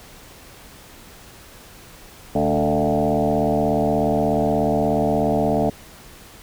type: tone with frequency modulation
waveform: sine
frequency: 441.7 Hz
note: A4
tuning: 7 cents sharp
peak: -16 dBFS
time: 2.35-5.7 s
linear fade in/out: 5 ms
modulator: 76.7 Hz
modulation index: 4
effects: pink hiss -44 dBFS RMS until 6.42 s